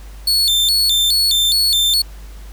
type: tone with vibrato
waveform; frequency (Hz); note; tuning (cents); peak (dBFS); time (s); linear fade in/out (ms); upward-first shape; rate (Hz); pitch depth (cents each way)
40% pulse; 3962; B7; +5; -11; 0.27-2.02; 5; square; 2.4; 180
effects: added 50 Hz sine -32 dBFS peak until 2.52 s + pink hiss -45 dBFS RMS until 2.52 s